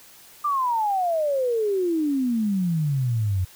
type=exponential sweep; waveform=sine; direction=down; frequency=1205 to 89.3 Hz; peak=-20 dBFS; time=0.44-3.45 s; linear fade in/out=10 ms; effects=white hiss -49 dBFS RMS until 3.55 s